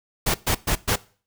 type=noise bursts; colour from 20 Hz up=pink; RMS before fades=-21 dBFS; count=4; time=0.26-0.96 s; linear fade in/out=10 ms; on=85 ms; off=120 ms; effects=noise-tail reverb RT60 0.4 s tail -20 dB re dry